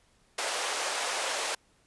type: band-pass noise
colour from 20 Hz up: pink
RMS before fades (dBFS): -32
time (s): 0.38-1.55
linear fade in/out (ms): 5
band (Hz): 490 to 10000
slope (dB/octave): 24
effects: pink hiss -66 dBFS RMS until 1.86 s + resampled to 24000 Hz